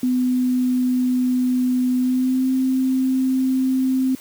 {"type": "tone with pitch glide", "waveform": "sine", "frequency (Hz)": [251.8, 260.7], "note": ["B3", "C4"], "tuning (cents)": [34, -6], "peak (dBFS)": -16, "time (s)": [0.03, 4.15], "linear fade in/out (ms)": 2, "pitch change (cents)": 60, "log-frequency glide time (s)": [1.97, 2.49], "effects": ["white hiss -43 dBFS RMS until 4.2 s", "high-pass 60 Hz 12 dB/octave"]}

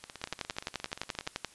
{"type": "two click trains", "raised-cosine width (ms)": 0.2, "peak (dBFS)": [-24, -15], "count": [22, 15], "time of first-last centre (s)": [[0.04, 1.268], [0.24, 1.447]], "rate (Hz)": [17.1, 11.6], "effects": ["white hiss -57 dBFS RMS until 1.54 s", "resampled to 24000 Hz"]}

